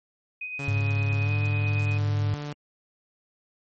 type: tone with tremolo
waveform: sine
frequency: 2502 Hz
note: D#7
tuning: 9 cents sharp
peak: -30 dBFS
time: 0.41-1.98 s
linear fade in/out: 5 ms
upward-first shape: sine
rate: 8.9 Hz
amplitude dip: 40%
type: tone with pitch glide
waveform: sawtooth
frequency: 140 to 146.79 Hz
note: C#3 to D3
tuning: +18 to 0 cents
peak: -28 dBFS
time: 0.59-2.53 s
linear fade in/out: 5 ms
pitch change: +82 cents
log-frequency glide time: 1.21-1.3 s
type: tone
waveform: sine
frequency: 103.83 Hz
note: G#2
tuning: in tune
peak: -22 dBFS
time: 0.68-2.34 s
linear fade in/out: 0 ms
effects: MP3 32 kbps